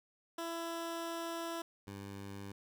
15% pulse tone pair in turn, 334.1 / 99.33 Hz, E4 / G2, +23 / +23 cents, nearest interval octave + major sixth, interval 2100 cents, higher first, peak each -32 / -38 dBFS, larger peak first, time 0.38-1.62 / 1.87-2.52 s, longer first, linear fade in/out 5 ms, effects none

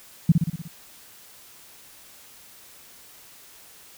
sine tone with echo, 164.81 Hz, E3, in tune, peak -10 dBFS, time 0.29-0.32 s, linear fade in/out 5 ms, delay 60 ms, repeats 6, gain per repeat -4 dB, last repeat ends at 0.68 s, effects white hiss -49 dBFS RMS until 3.97 s

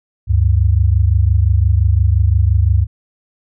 sine tone pair together, 72.21 / 98 Hz, D2 / G2, -29 / 0 cents, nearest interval perfect fourth, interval 529 cents, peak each -12 dBFS, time 0.27-2.87 s, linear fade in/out 50 ms, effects none

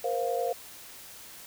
sine chord, Bb suspended second, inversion none, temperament equal with one note detuned, 472.7 / 523.3 / 698.5 Hz, Bb4 / C5 / F5, +24 / 0 / 0 cents, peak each -31 dBFS, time 0.04-0.53 s, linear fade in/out 5 ms, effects white hiss -47 dBFS RMS until 1.46 s

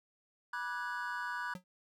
triangle chord, G# half-diminished seventh, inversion first, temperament equal with one note detuned, 974.7 / 1174.7 / 1480 / 1661.2 Hz, B5 / D6 / F#6 / G#6, -23 / 0 / 0 / 0 cents, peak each -39 / -43 / -38 / -42 dBFS, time 0.53-1.54 s, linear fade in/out 5 ms
square tone with exponential decay, 182 Hz, F#3, 28 cents flat, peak -39 dBFS, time 1.55-1.64 s, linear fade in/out 2 ms, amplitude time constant 18 ms
effects none

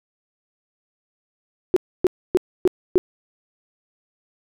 sine tone bursts, 365.9 Hz, F#4, 19 cents flat, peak -11 dBFS, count 5, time 1.74-2.98 s, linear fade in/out 0 ms, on 24 ms, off 280 ms, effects none

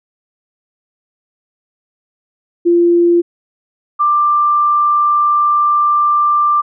sine tone pair in turn, 344.8 / 1183.4 Hz, F4 / D6, -22 / +13 cents, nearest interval octave + major sixth, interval 2135 cents, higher second, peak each -7 / -9 dBFS, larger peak first, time 2.65-3.22 / 3.99-6.62 s, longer second, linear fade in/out 20 ms, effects none

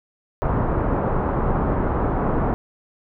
pink low-pass noise, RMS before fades -21 dBFS, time 0.42-2.54 s, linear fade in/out 0 ms, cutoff 1200 Hz, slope 24 dB/octave, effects none

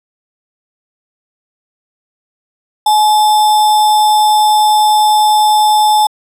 sine tone with sample-and-hold, 850 Hz, G#5, 40 cents sharp, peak -6 dBFS, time 2.86-6.07 s, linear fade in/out 5 ms, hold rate 4410 Hz, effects low-pass 12000 Hz 12 dB/octave

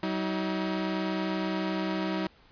sawtooth tone pair together, 189.4 / 318.5 Hz, F#3 / D#4, +41 / +41 cents, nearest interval major sixth, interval 900 cents, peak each -27 dBFS, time 0.03-2.27 s, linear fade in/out 2 ms, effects pink hiss -59 dBFS RMS until 2.51 s + resampled to 11025 Hz

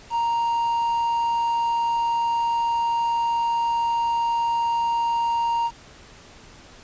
triangle tone with quantisation, 932.3 Hz, A#5, in tune, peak -18 dBFS, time 0.1-5.71 s, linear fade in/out 50 ms, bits 7, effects pink hiss -47 dBFS RMS until 6.83 s + resampled to 16000 Hz

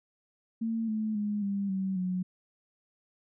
sine tone with pitch steps, 226.1 / 216.8 / 207.8 / 199.23 / 191.01 / 183.12 Hz, A3 / A3 / G#3 / G3 / G3 / F#3, +47 / -25 / +1 / +28 / -45 / -18 cents, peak -28 dBFS, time 0.61-2.23 s, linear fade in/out 10 ms, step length 270 ms, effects none

